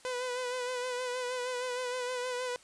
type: tone with vibrato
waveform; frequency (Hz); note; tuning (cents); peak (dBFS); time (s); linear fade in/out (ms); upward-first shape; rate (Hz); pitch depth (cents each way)
sawtooth; 499.5; B4; +20; -29; 0.05-2.56; 0; sine; 6.4; 37
effects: white hiss -58 dBFS RMS until 2.63 s + resampled to 22050 Hz